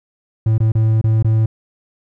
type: tone with dropouts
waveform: triangle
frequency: 110.6 Hz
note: A2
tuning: 9 cents sharp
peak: -9 dBFS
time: 0.46-1.46 s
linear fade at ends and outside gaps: 5 ms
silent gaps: 0.581-0.602 / 0.72-0.751 / 1.014-1.04 / 1.227-1.245 s
effects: none